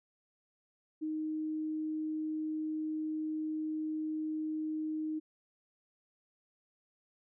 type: tone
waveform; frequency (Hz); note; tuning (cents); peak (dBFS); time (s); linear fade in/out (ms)
sine; 311.1; D#4; 0; -33; 1.01-5.2; 20
effects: none